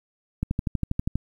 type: click train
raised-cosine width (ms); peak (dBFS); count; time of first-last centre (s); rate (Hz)
5; -12; 10; 0.43-1.156; 12.4
effects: 9-bit